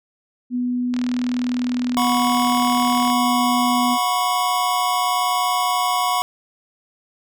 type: tone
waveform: sine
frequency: 246.9 Hz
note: B3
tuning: in tune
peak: -19 dBFS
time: 0.5-3.98 s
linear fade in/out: 50 ms
type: click train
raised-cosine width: 0.2 ms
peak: -14 dBFS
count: 87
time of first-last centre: 0.94-3.101 s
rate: 39.8 Hz
type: chord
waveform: square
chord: F# suspended fourth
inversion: none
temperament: equal with one note detuned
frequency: 727.3 / 987.8 / 1108.7 Hz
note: F#5 / B5 / C#6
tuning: -30 / 0 / 0 cents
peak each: -23 dBFS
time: 1.97-6.22 s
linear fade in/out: 0 ms
effects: none